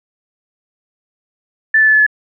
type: tone with pitch steps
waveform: sine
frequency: 1759 / 1747.9 / 1736.8 / 1725.8 / 1714.9 Hz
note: A6 / A6 / A6 / A6 / A6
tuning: -1 / -12 / -23 / -34 / -45 cents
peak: -7 dBFS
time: 1.74-2.065 s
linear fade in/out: 5 ms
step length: 65 ms
effects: none